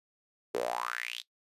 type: tone with high-pass filter sweep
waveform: sawtooth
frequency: 59.9 Hz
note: A#1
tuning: 48 cents sharp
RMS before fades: -35 dBFS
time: 0.54-1.22 s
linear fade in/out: 10 ms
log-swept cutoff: 410 to 3800 Hz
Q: 6.3
effects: noise-tail reverb RT60 0.1 s tail -18 dB re dry + resampled to 32000 Hz